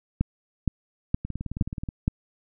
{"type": "two click trains", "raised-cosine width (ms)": 5, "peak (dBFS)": [-9, -19], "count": [5, 13], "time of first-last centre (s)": [[0.21, 2.079], [1.25, 1.888]], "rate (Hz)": [2.14, 18.8], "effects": []}